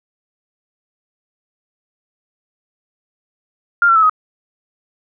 sine tone with pitch steps, 1400 / 1351.5 / 1304.7 / 1259.6 Hz, F6 / E6 / E6 / D#6, +4 / +43 / -18 / +21 cents, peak -8 dBFS, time 3.82-4.096 s, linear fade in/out 2 ms, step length 69 ms, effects none

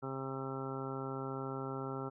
harmonic tone, 133.9 Hz, C3, 40 cents sharp, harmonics 1 / 2 / 3 / 4 / 5 / 6 / 7 / 8 / 9 / 10, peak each -43 / -44 / -43 / -48 / -53 / -49 / -51 / -54 / -53 / -46 dBFS, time 0.02-2.1 s, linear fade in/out 20 ms, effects none

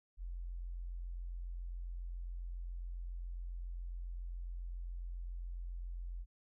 sine tone, 43.65 Hz, F1, in tune, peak -40 dBFS, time 0.17-6.26 s, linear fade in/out 50 ms, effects none

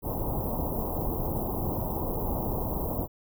pink band-stop noise, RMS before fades -30 dBFS, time 0.02-3.08 s, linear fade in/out 50 ms, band 990 to 13000 Hz, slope 48 dB/octave, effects none

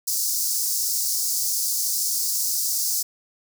pink high-pass noise, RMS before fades -24 dBFS, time 0.07-3.03 s, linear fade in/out 10 ms, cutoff 4900 Hz, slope 48 dB/octave, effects none

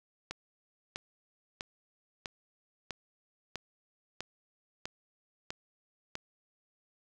click train, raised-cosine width 0.2 ms, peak -20 dBFS, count 10, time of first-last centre 0.31-6.154 s, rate 1.54 Hz, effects none

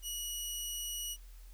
15% pulse tone, 2915 Hz, F#7, 26 cents flat, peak -30 dBFS, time 0.02-1.17 s, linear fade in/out 50 ms, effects added 42 Hz sine -49 dBFS peak until 1.53 s + white hiss -64 dBFS RMS until 1.53 s

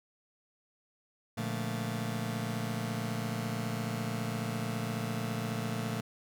sawtooth chord, Bb major seventh, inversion none, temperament just, 116.54 / 145.68 / 174.81 / 218.5 Hz, Bb2 / D3 / F3 / A3, 0 / -14 / +2 / -12 cents, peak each -32 / -37 / -36 / -33 dBFS, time 1.37-6.01 s, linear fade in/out 10 ms, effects none

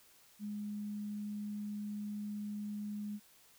sine tone, 207.7 Hz, G#3, in tune, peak -38 dBFS, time 0.39-3.2 s, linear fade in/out 50 ms, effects white hiss -64 dBFS RMS until 3.58 s

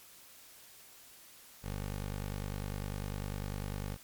15% pulse tone, 50 Hz, G1, 35 cents sharp, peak -30 dBFS, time 1.62-3.98 s, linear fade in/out 50 ms, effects white hiss -56 dBFS RMS until 4.03 s + MP3 96 kbps

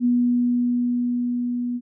sine tone with level ramp, 243.5 Hz, B3, 24 cents flat, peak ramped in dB -15 to -23 dBFS, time 0-1.81 s, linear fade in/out 50 ms, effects none

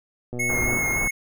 click train, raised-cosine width 2 ms, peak -20 dBFS, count 55, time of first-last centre 0.33-0.773 s, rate 122 Hz
square tone with vibrato, 2172 Hz, C#7, 36 cents flat, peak -23 dBFS, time 0.39-1.11 s, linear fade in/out 10 ms, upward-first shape sine, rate 3.5 Hz, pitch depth 20 cents each way
pink band-stop noise, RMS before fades -29 dBFS, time 0.49-1.08 s, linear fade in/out 5 ms, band 1600 to 13000 Hz, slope 24 dB/octave
effects none

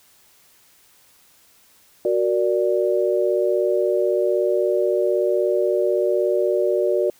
sine chord, Gb augmented, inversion none, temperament equal, 370 / 466.2 / 587.3 Hz, Gb4 / Bb4 / D5, 0 / 0 / 0 cents, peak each -20 / -23 / -21 dBFS, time 2.05-7.1 s, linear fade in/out 2 ms, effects white hiss -55 dBFS RMS until 7.19 s

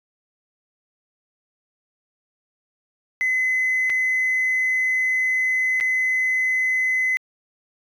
triangle tone with dropouts, 2032 Hz, B6, 49 cents sharp, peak -15 dBFS, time 3.21-7.17 s, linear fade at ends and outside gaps 0 ms, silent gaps 3.897-3.901 / 5.801-5.809 s, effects tanh soft clip ceiling -15 dBFS

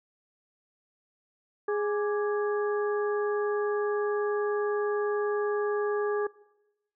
harmonic tone with a mistuned harmonic, 415.3 Hz, G#4, in tune, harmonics 1 / 2 / 3 / 4, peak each -26 / -38 / -37 / -38 dBFS, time 1.68-6.27 s, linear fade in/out 5 ms, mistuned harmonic 3, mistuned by -100 cents, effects noise-tail reverb RT60 1.0 s tail -22 dB re dry

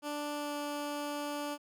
15% pulse tone with pitch glide, 293.7 to 291.7 Hz, D4 to D4, 0 to -12 cents, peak -29 dBFS, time 0.02-1.58 s, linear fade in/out 50 ms, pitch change -12 cents, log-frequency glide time 0.34-0.55 s, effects none

